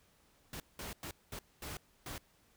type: noise bursts at uneven times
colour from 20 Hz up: pink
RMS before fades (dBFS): -44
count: 6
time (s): 0.53-0.6 / 0.79-0.93 / 1.03-1.11 / 1.32-1.39 / 1.62-1.77 / 2.06-2.18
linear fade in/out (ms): 2
effects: pink hiss -69 dBFS RMS until 2.56 s